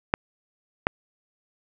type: clicks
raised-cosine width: 0.5 ms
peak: -4 dBFS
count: 2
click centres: 0.139 / 0.869 s
effects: none